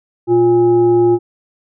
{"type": "tone with frequency modulation", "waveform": "sine", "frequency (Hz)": 351.6, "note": "F4", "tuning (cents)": 12, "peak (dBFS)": -8, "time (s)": [0.27, 1.19], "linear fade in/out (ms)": 50, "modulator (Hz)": 469, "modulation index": 0.43, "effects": []}